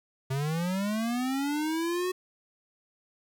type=linear sweep; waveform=square; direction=up; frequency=130.1 to 371.4 Hz; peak=-28 dBFS; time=0.3-2.12 s; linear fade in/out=10 ms; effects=11-bit